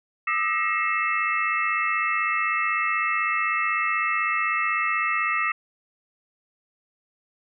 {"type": "tone cluster", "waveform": "sine", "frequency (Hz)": [1207, 1303, 1907, 2146, 2640], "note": ["D6", "E6", "A#6", "C7", "E7"], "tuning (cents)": [47, -20, 39, 43, 2], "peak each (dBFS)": -28, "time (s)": [0.27, 5.52], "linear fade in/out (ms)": 5, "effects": []}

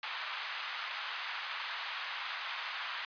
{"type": "band-pass noise", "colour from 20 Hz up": "pink", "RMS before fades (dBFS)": -40, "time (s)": [0.03, 3.05], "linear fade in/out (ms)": 2, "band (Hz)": [1000, 4000], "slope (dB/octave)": 24, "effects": ["resampled to 11025 Hz"]}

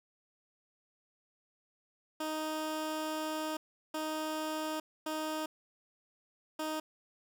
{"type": "tone bursts at uneven times", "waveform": "15% pulse", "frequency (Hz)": 311.3, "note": "D#4", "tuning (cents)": 1, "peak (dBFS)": -28, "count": 4, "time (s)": [[2.2, 3.57], [3.94, 4.8], [5.06, 5.46], [6.59, 6.8]], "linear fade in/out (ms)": 5, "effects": []}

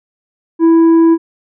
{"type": "tone with tanh clipping", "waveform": "sine", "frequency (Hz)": 329.6, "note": "E4", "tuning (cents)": 0, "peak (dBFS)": -6, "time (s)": [0.59, 1.18], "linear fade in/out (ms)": 50, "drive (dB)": 5, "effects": []}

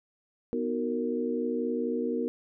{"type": "chord", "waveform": "sine", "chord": "B major seventh", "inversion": "none", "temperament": "equal with one note detuned", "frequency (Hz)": [246.9, 311.1, 370, 461.9], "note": ["B3", "D#4", "F#4", "A#4"], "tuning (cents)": [0, 0, 0, -16], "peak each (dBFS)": [-31, -36, -35, -31], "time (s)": [0.53, 2.28], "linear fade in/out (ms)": 0, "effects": []}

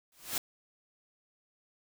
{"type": "noise with exponential growth", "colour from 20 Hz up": "white", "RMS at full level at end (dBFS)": -29, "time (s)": [0.12, 0.38], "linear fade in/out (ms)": 2, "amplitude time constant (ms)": 55, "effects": []}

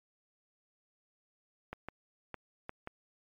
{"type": "clicks", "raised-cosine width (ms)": 0.5, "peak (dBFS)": -25, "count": 5, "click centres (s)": [1.73, 1.886, 2.343, 2.694, 2.874], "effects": ["MP3 64 kbps"]}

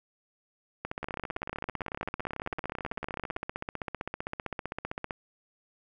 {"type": "two click trains", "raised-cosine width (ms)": 0.5, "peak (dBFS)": [-18, -20], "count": [67, 43], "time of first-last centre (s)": [[0.85, 5.108], [1.03, 3.363]], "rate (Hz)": [15.5, 18], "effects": []}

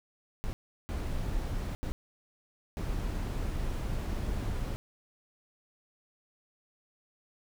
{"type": "noise bursts at uneven times", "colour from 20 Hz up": "brown", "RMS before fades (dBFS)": -33, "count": 4, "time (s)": [[0.44, 0.53], [0.89, 1.75], [1.83, 1.92], [2.77, 4.76]], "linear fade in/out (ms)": 0, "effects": []}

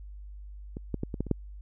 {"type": "clicks", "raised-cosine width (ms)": 3, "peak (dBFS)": [-24, -17, -17, -21, -16, -26, -11], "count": 7, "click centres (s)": [0.769, 0.943, 1.034, 1.142, 1.206, 1.267, 1.313], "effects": ["added 50 Hz sine -41 dBFS peak until 1.61 s"]}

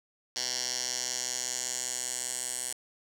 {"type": "tone with band-pass filter sweep", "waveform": "10% pulse", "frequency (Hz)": 125.2, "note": "B2", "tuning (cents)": 24, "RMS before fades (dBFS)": -34, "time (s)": [0.36, 2.73], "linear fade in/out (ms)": 2, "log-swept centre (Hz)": [5300, 8500], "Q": 3.4, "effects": ["9-bit"]}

